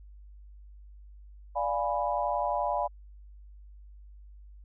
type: chord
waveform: sine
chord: D diminished seventh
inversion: none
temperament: equal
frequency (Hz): 587.3 / 698.5 / 830.6 / 987.8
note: D5 / F5 / Ab5 / Cb6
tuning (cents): 0 / 0 / 0 / 0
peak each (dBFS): -32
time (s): 1.55-2.88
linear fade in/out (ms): 20
effects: added 50 Hz sine -47 dBFS peak until 4.64 s